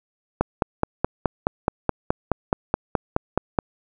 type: click train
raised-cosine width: 1 ms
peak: -4 dBFS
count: 16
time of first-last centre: 0.41-3.588 s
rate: 4.72 Hz
effects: none